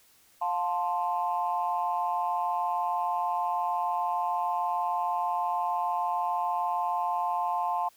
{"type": "chord", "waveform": "sine", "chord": "F major", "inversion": "none", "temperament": "equal with one note detuned", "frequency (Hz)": [707, 880, 1046.5], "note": ["F5", "A5", "C6"], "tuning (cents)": [21, 0, 0], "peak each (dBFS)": [-30, -29, -31], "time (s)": [0.41, 7.89], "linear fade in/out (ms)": 10, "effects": ["tanh soft clip ceiling -17 dBFS", "white hiss -61 dBFS RMS until 7.96 s"]}